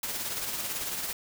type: noise with tremolo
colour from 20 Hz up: white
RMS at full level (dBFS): -32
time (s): 0.03-1.13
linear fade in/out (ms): 2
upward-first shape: sine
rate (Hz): 18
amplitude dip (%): 40
effects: none